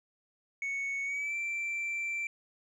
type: tone with pitch glide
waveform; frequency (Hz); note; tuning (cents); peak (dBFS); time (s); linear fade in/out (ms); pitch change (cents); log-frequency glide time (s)
sine; 2217 to 2345; C#7 to D7; 0 to -3; -29; 0.62-2.27; 2; +97; 1.04-1.35
effects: tanh soft clip ceiling -31 dBFS